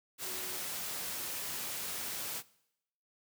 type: tone in noise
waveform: sine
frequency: 370 Hz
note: F#4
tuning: in tune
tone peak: -49 dBFS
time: 0.23-0.6 s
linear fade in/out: 50 ms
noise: white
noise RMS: -39 dBFS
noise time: 0.18-2.43 s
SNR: -13 dB
effects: noise-tail reverb RT60 0.8 s tail -21 dB re dry + high-pass 80 Hz 12 dB/octave